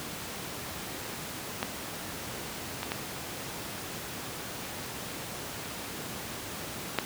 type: clicks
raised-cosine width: 0.3 ms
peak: -13 / -15 / -14 / -23 / -8 dBFS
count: 5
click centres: 1.629 / 2.831 / 2.919 / 4.652 / 6.987 s
effects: pink hiss -38 dBFS RMS until 7.05 s + high-pass 100 Hz 12 dB/octave